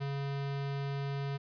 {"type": "tone", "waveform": "square", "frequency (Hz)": 139.5, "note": "C#3", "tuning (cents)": 11, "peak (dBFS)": -34, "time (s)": [0, 1.38], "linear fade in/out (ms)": 20, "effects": ["resampled to 11025 Hz"]}